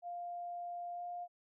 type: tone with pitch glide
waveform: sine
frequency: 700 to 704.9 Hz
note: F5 to F5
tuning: +4 to +16 cents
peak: -40 dBFS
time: 0.02-1.28 s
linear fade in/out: 50 ms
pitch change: +12 cents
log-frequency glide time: 0.94-1.03 s
effects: none